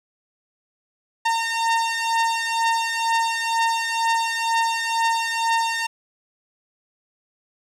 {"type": "beating tone pair", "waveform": "sawtooth", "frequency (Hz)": [913, 915.1], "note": ["A#5", "A#5"], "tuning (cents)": [-36, -32], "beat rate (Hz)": 2.1, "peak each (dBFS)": [-18, -20], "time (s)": [1.25, 5.87], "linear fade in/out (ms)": 10, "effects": ["low-pass 8000 Hz 12 dB/octave", "9-bit"]}